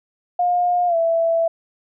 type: tone with pitch glide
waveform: sine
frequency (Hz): 711 to 663.4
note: F5 to E5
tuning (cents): +31 to +11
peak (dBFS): -15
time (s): 0.39-1.48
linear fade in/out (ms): 5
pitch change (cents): -120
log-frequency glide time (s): 0.87-0.96
effects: none